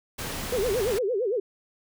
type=noise; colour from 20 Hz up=pink; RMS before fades=-33 dBFS; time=0.18-0.99 s; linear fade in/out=10 ms
type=tone with vibrato; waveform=sine; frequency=442.6 Hz; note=A4; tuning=10 cents sharp; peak=-23 dBFS; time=0.52-1.4 s; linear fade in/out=5 ms; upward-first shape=sine; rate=8.8 Hz; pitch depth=260 cents each way
effects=none